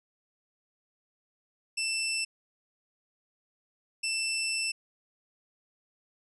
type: tone bursts at uneven times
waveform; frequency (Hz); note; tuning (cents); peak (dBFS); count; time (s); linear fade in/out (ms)
20% pulse; 2666; E7; +19; -24; 2; 1.77-2.25 / 4.03-4.72; 10
effects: resampled to 32000 Hz